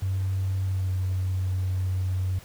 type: tone with pitch glide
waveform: triangle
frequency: 95.3 to 93.07 Hz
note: G2 to F#2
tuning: -48 to +11 cents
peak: -20 dBFS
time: 0.02-2.39 s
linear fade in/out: 5 ms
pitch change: -41 cents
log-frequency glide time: 0.64-0.92 s
effects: tanh soft clip ceiling -21 dBFS + pink hiss -49 dBFS RMS until 2.44 s